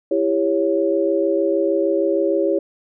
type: chord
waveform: sine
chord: C# diminished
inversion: first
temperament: just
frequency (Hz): 332.6 / 399.1 / 554.4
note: E4 / G4 / C#5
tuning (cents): +16 / +31 / 0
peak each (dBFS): -20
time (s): 0.11-2.59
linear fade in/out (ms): 5
effects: none